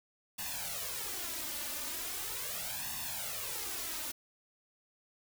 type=noise with flanger; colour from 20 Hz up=white; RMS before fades=-39 dBFS; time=0.38-4.12 s; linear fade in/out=10 ms; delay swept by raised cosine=1.1 to 3.4 ms; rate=0.39 Hz; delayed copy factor=+0.85; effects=none